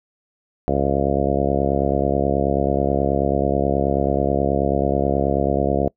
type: harmonic tone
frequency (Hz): 69.3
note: C#2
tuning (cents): 0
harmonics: 1 / 2 / 3 / 4 / 5 / 6 / 7 / 8 / 9 / 10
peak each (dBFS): -26 / -26 / -26 / -26 / -26 / -26 / -26 / -26 / -26 / -26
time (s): 0.68-5.88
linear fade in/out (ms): 0
effects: noise-tail reverb RT60 0.1 s tail -24 dB re dry